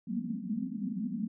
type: band-pass noise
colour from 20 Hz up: white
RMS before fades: -35 dBFS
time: 0.07-1.28 s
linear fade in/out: 5 ms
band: 180 to 250 Hz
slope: 96 dB/octave
effects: none